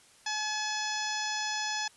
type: harmonic tone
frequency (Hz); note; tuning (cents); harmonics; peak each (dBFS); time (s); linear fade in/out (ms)
853; G#5; +46; 1 / 2 / 3 / 4 / 5 / 6 / 7 / 8; -36 / -36 / -41 / -40 / -44 / -37 / -40 / -44; 0.26-1.88; 5
effects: white hiss -59 dBFS RMS until 1.96 s + resampled to 24000 Hz